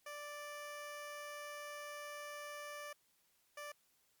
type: tone bursts at uneven times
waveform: 15% pulse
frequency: 587.3 Hz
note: D5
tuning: in tune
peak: -39 dBFS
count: 2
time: 0.06-2.93 / 3.57-3.72 s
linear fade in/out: 5 ms
effects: white hiss -75 dBFS RMS until 4.2 s + MP3 96 kbps